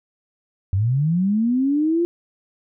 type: linear sweep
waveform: sine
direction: up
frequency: 90 to 349.2 Hz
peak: -16 dBFS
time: 0.73-2.05 s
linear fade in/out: 0 ms
effects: none